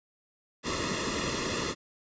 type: noise with comb filter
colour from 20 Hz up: pink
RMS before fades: -31 dBFS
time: 0.63-1.75 s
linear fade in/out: 50 ms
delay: 1.3 ms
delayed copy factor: -0.9
effects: resampled to 16000 Hz